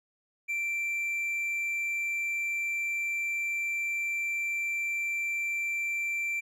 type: tone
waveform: triangle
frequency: 2349 Hz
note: D7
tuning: in tune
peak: -27 dBFS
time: 0.48-6.41 s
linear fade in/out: 20 ms
effects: none